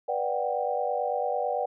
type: chord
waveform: sine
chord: G major seventh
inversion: first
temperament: just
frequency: 490 / 588 / 735 / 784 Hz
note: B4 / D5 / F#5 / G5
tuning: -14 / +2 / -12 / 0 cents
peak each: -31 dBFS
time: 0.08-1.66 s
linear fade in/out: 10 ms
effects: none